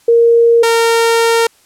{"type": "tone pair in turn", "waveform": ["sine", "sawtooth"], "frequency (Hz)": [466.2, 460], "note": ["A#4", "A#4"], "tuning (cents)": [0, -23], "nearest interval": "unison", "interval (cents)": 23, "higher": "first", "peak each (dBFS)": -5, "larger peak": "neither", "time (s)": [[0.08, 0.63], [0.63, 1.47]], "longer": "second", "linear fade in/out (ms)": 5, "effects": ["white hiss -50 dBFS RMS until 1.65 s", "low-pass 11000 Hz 12 dB/octave"]}